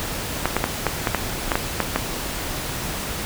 clicks, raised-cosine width 0.5 ms, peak -3 dBFS, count 10, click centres 0.456 / 0.566 / 0.641 / 0.867 / 1.072 / 1.147 / 1.518 / 1.555 / 1.803 / 1.96 s, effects pink hiss -28 dBFS RMS until 3.25 s

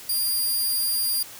5% pulse tone, 4797 Hz, D8, 36 cents sharp, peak -15 dBFS, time 0.09-1.23 s, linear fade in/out 5 ms, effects white hiss -42 dBFS RMS until 1.39 s

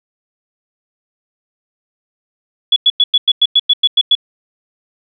sine tone bursts, 3394 Hz, G#7, 37 cents sharp, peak -6 dBFS, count 11, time 2.72-4.152 s, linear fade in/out 5 ms, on 42 ms, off 97 ms, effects none

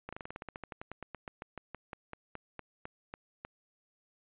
slowing click train, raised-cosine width 0.5 ms, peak -26 dBFS, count 27, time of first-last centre 0.09-3.45 s, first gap 36 ms, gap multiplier 1.09, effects resampled to 8000 Hz

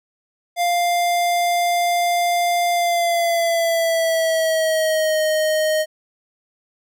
square tone with pitch glide, 698.5 to 622.3 Hz, F5 to D#5, 0 to 0 cents, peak -17 dBFS, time 0.56-5.86 s, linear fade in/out 50 ms, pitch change -200 cents, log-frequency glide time 2.71-5.2 s, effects none

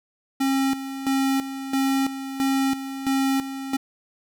square tone with tremolo, 269.8 Hz, C#4, 47 cents flat, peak -20 dBFS, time 0.4-3.77 s, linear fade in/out 10 ms, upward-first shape square, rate 1.5 Hz, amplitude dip 70%, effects none

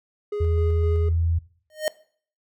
triangle tone with tremolo, 415.3 Hz, G#4, in tune, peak -23 dBFS, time 0.32-1.09 s, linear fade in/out 5 ms, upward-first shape square, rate 3.9 Hz, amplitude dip 25%
sine tone with pitch glide, 81.9 to 83.33 Hz, E2 to E2, -11 to +19 cents, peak -19 dBFS, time 0.4-1.39 s, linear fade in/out 10 ms, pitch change +30 cents, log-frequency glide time 1.03-1.17 s
square tone with exponential growth, 617 Hz, D#5, 15 cents flat, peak -18 dBFS, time 1.7-1.88 s, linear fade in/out 1 ms, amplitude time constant 37 ms
effects noise-tail reverb RT60 0.5 s tail -20 dB re dry

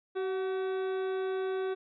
harmonic tone with a mistuned harmonic, 380 Hz, F#4, 46 cents sharp, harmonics 1 / 2 / 3 / 4 / 5 / 6 / 7 / 9 / 10, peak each -30 / -43 / -46 / -45 / -55 / -57 / -57 / -55 / -58 dBFS, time 0.15-1.75 s, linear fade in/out 20 ms, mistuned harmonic 2, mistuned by -45 cents, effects none

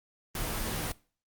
pink noise with comb filter, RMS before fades -33 dBFS, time 0.35-0.92 s, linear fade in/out 2 ms, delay 15 ms, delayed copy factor -0.7, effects noise-tail reverb RT60 0.4 s tail -22 dB re dry + Opus 24 kbps

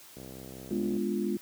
click train, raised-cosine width 2 ms, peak -31 dBFS, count 53, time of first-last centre 0.17-0.968 s, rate 65.2 Hz
sine chord, G# diminished seventh, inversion none, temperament equal, 207.7 / 246.9 / 293.7 / 349.2 Hz, G#3 / B3 / D4 / F4, 0 / 0 / 0 / 0 cents, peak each -31 / -35 / -37 / -32 dBFS, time 0.71-1.37 s, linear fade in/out 2 ms
effects white hiss -52 dBFS RMS until 1.41 s + high-pass 80 Hz 12 dB/octave

